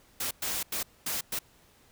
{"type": "noise bursts at uneven times", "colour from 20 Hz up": "white", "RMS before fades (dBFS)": -32, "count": 5, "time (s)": [[0.2, 0.31], [0.42, 0.63], [0.72, 0.83], [1.06, 1.21], [1.32, 1.39]], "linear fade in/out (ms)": 5, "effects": ["pink hiss -61 dBFS RMS until 1.91 s"]}